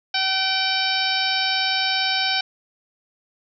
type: harmonic tone with a mistuned harmonic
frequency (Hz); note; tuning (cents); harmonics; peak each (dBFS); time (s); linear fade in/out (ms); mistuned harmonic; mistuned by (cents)
763; G5; -47; 1 / 2 / 3 / 4 / 5 / 6 / 7; -27 / -27 / -27 / -27 / -27 / -27 / -27; 0.14-2.41; 5; 3; +38
effects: none